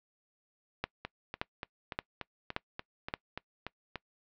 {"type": "two click trains", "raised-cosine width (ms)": 0.3, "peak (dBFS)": [-15, -21], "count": [5, 11], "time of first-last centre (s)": [[0.84, 3.139], [1.05, 3.957]], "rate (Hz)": [1.74, 3.44], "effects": ["noise-tail reverb RT60 0.1 s tail -23 dB re dry", "low-pass 4000 Hz 12 dB/octave"]}